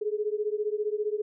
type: beating tone pair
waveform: sine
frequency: 415.3 / 430.3 Hz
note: G#4 / A4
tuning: 0 / -39 cents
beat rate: 15 Hz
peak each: -29 / -30 dBFS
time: 0.01-1.22 s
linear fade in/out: 10 ms
effects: none